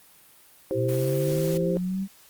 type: chord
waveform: sine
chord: C major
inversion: first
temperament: equal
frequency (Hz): 329.6 / 392 / 523.3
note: E4 / G4 / C5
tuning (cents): 0 / 0 / 0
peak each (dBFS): -31 / -28 / -27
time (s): 0.71-1.77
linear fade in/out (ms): 0
type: linear sweep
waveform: sine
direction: up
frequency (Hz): 116.1 to 196.7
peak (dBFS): -25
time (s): 0.74-2.08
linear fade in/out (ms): 50
type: noise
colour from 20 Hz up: white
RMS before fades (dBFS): -39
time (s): 0.88-1.58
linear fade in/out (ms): 10
effects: white hiss -54 dBFS RMS until 2.29 s + Opus 32 kbps